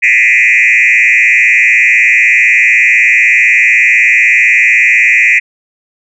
sine tone with frequency modulation, 2217 Hz, C#7, in tune, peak -3 dBFS, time 0.02-5.4 s, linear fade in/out 20 ms, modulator 116 Hz, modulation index 2.8, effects tanh soft clip ceiling -1 dBFS

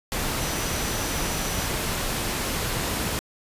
sine tone in noise, 5920 Hz, F#8, in tune, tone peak -37 dBFS, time 0.41-1.66 s, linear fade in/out 0 ms, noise pink, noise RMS -27 dBFS, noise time 0.12-3.19 s, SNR -13 dB, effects resampled to 32000 Hz

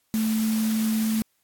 sine tone in noise, 220 Hz, A3, in tune, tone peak -21 dBFS, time 0.14-1.22 s, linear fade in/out 0 ms, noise white, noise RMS -35 dBFS, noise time 0.14-1.22 s, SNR +11 dB, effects white hiss -70 dBFS RMS until 1.43 s + AAC 64 kbps

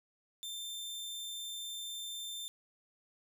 sawtooth tone, 3576 Hz, A7, 27 cents sharp, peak -37 dBFS, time 0.43-2.48 s, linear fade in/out 0 ms, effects none

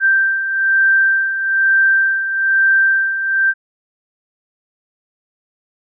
sine beating tone pair, 1568 / 1569.1 Hz, G6 / G6, 0 / +1 cents, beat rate 1.1 Hz, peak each -19 / -12 dBFS, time 0-3.54 s, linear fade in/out 50 ms, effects none

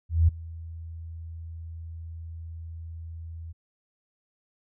sine tone with ADSR envelope, 82.3 Hz, E2, 2 cents flat, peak -14 dBFS, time 0.09-3.53 s, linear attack 190 ms, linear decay 13 ms, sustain -22 dB, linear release 19 ms, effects none

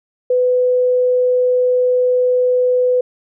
sine tone, 500 Hz, B4, 21 cents sharp, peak -11 dBFS, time 0.3-3.01 s, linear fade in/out 5 ms, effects none

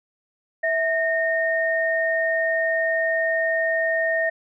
sine tone pair together, 652.6 / 1840 Hz, E5 / A#6, -18 / -23 cents, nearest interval octave + tritone, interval 1795 cents, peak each -22 dBFS, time 0.63-4.3 s, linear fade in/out 10 ms, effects none

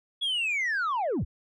sine linear sweep, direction down, 3400 to 34.65 Hz, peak -23 dBFS, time 0.21-1.25 s, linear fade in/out 20 ms, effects tanh soft clip ceiling -24 dBFS

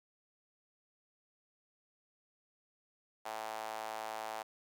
sawtooth tone with high-pass filter, 110 Hz, A2, in tune, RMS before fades -42 dBFS, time 3.25-4.43 s, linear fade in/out 10 ms, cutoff 760 Hz, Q 3.2, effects none

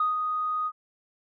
sine tone with ADSR envelope, 1244.5 Hz, D#6, in tune, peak -20 dBFS, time 0-0.72 s, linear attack 4 ms, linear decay 150 ms, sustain -5 dB, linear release 55 ms, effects tanh soft clip ceiling -16 dBFS

